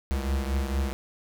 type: beating tone pair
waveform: square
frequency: 67 / 71.4 Hz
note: C2 / D2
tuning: +42 / -48 cents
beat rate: 4.4 Hz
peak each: -27 / -32 dBFS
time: 0.11-0.93 s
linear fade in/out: 0 ms
effects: none